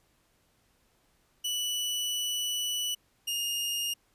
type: tone pair in turn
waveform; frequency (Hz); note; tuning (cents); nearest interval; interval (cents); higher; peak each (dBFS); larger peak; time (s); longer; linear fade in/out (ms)
sawtooth; 2960 / 2838; F#7 / F7; 0 / +27; minor second; 73; first; -26; neither; 1.44-2.95 / 3.27-3.94; first; 10
effects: pink hiss -69 dBFS RMS until 4.14 s + resampled to 32000 Hz